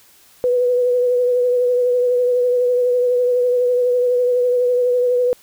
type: tone with vibrato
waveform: sine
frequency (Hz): 493.9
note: B4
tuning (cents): 0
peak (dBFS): -13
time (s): 0.44-5.33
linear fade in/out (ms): 0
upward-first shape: triangle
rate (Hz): 12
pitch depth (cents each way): 30
effects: white hiss -50 dBFS RMS until 5.42 s